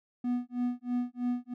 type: tone with tremolo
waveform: triangle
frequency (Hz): 245.4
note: B3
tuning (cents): -11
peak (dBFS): -24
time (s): 0.24-1.54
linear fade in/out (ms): 5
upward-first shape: sine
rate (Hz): 3.1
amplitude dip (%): 100
effects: none